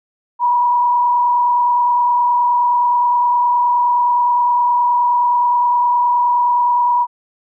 sine tone with frequency modulation, 970 Hz, B5, 31 cents flat, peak -11 dBFS, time 0.39-7.07 s, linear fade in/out 50 ms, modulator 29.6 Hz, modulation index 0.79, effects none

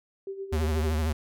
sine tone with tremolo, 390 Hz, G4, 9 cents flat, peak -31 dBFS, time 0.27-0.92 s, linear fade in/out 2 ms, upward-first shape sine, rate 8.5 Hz, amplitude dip 65%
square tone with vibrato, 78 Hz, D#2, 5 cents sharp, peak -25 dBFS, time 0.52-1.13 s, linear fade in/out 10 ms, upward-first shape sine, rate 13 Hz, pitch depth 77 cents each way
effects none

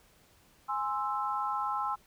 sine chord, Ab augmented, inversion none, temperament equal, 830.6 / 1046.5 / 1318.5 Hz, Ab5 / C6 / E6, 0 / 0 / 0 cents, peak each -34 dBFS, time 0.68-1.96 s, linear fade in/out 20 ms, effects pink hiss -63 dBFS RMS until 2.06 s

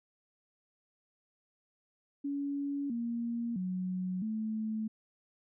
sine tone with pitch steps, 282.4 / 234.4 / 184.1 / 218.3 Hz, C#4 / A#3 / F#3 / A3, +32 / +10 / -8 / -13 cents, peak -32 dBFS, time 2.24-4.88 s, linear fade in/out 10 ms, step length 660 ms, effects none

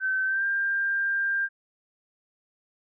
sine tone with pitch glide, 1536 to 1592.9 Hz, G6 to G6, -36 to +27 cents, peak -23 dBFS, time 0-1.49 s, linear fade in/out 50 ms, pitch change +63 cents, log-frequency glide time 0.25-0.45 s, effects none

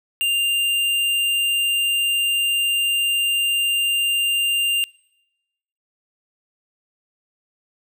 sine tone with tanh clipping, 2794 Hz, F7, in tune, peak -19 dBFS, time 0.21-4.84 s, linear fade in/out 0 ms, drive 16 dB, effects noise-tail reverb RT60 1.0 s tail -26 dB re dry

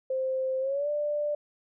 sine tone with pitch glide, 523.3 to 590.8 Hz, C5 to D5, 0 to +10 cents, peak -26 dBFS, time 0.1-1.35 s, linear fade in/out 5 ms, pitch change +210 cents, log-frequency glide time 0.6-0.89 s, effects none

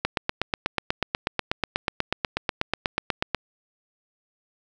click train, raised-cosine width 0.3 ms, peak -6 dBFS, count 28, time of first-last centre 0.05-3.347 s, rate 8.19 Hz, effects none

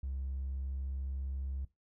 triangle tone with pitch glide, 66.8 to 67.3 Hz, C2 to C2, +36 to +49 cents, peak -32 dBFS, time 0.03-1.65 s, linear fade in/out 5 ms, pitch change +13 cents, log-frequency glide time 0.16-1.22 s, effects noise-tail reverb RT60 0.2 s tail -21 dB re dry + tanh soft clip ceiling -31 dBFS

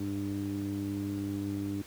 sawtooth tone with low-pass filter, 99.7 Hz, G2, 30 cents sharp, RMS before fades -34 dBFS, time 0-1.82 s, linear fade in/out 5 ms, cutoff 300 Hz, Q 5.4, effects pink hiss -51 dBFS RMS until 1.86 s + high-pass 60 Hz 12 dB/octave

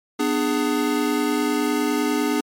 square chord, G# diminished, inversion first, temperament just, 249.2 / 299 / 415.3 Hz, B3 / D4 / G#4, +16 / +31 / 0 cents, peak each -25 / -23 / -26 dBFS, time 0.19-2.41 s, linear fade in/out 10 ms, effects MP3 64 kbps

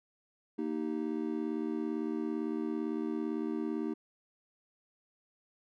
triangle chord, Eb major, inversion second, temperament just, 233.3 / 311.1 / 388.9 Hz, Bb3 / Eb4 / G4, +2 / 0 / -14 cents, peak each -35 / -33 / -37 dBFS, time 0.58-3.94 s, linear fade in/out 10 ms, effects none

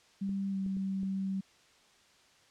sine tone with pitch glide, 196 to 192.63 Hz, G3 to G3, 0 to -30 cents, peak -31 dBFS, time 0.21-1.41 s, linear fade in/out 10 ms, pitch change -30 cents, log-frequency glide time 0.51-0.56 s
clicks, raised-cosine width 3 ms, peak -36 dBFS, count 4, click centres 0.293 / 0.663 / 0.768 / 1.032 s
effects white hiss -63 dBFS RMS until 2.5 s + low-pass 6000 Hz 12 dB/octave

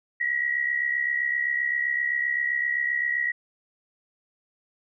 sine tone pair together, 1907.3 / 1975 Hz, A#6 / B6, +39 / 0 cents, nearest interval minor second, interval 61 cents, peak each -24 / -29 dBFS, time 0.2-3.32 s, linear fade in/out 10 ms, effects none

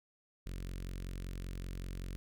sawtooth tone with notch filter, 45.23 Hz, F#1, 39 cents flat, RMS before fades -42 dBFS, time 0.46-2.16 s, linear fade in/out 0 ms, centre 830 Hz, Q 0.62, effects none

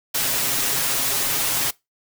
white noise with comb filter, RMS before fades -22 dBFS, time 0.14-1.71 s, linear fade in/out 10 ms, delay 7.3 ms, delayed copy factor +0.8, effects noise-tail reverb RT60 0.2 s tail -22 dB re dry

